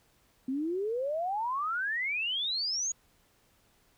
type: exponential sweep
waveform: sine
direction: up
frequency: 253.4 to 6820 Hz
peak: -29 dBFS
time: 0.48-2.92 s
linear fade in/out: 5 ms
effects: pink hiss -67 dBFS RMS until 3.97 s